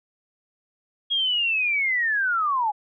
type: linear sweep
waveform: sine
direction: down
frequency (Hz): 3300 to 810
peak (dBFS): -20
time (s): 1.1-2.72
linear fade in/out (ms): 20
effects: none